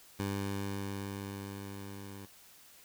15% pulse tone with level ramp, 99.2 Hz, G2, 21 cents sharp, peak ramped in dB -26 to -39 dBFS, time 0.19-2.26 s, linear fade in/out 10 ms, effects white hiss -58 dBFS RMS until 2.84 s

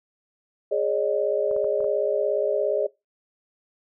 sine chord, Ab suspended fourth, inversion none, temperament equal with one note detuned, 415.3 / 554.4 / 611.6 Hz, Ab4 / Db5 / Eb5, 0 / 0 / -30 cents, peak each -25 dBFS, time 0.71-2.87 s, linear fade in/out 10 ms
clicks, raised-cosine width 1 ms, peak -29 dBFS, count 5, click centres 1.512 / 1.564 / 1.644 / 1.805 / 1.843 s
effects noise-tail reverb RT60 0.2 s tail -20 dB re dry

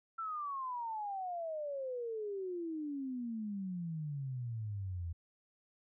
sine exponential sweep, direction down, 1352 to 82 Hz, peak -37 dBFS, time 0.18-5.13 s, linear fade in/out 10 ms, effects none

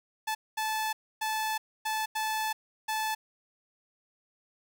sawtooth tone bursts at uneven times, 871 Hz, A5, 18 cents flat, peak -25 dBFS, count 6, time 0.27-0.35 / 0.57-0.93 / 1.21-1.58 / 1.85-2.06 / 2.15-2.53 / 2.88-3.15 s, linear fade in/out 10 ms, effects 9-bit

